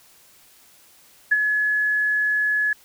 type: tone with ADSR envelope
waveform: sine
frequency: 1700 Hz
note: G#6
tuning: 40 cents sharp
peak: -12 dBFS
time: 1.31-2.73 s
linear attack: 12 ms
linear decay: 33 ms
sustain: -6 dB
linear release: 3 ms
effects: white hiss -53 dBFS RMS until 2.84 s